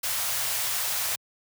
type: band-stop noise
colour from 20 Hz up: white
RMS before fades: -28 dBFS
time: 0.03-1.16 s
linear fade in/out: 10 ms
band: 130 to 560 Hz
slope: 24 dB/octave
effects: high-pass 80 Hz 12 dB/octave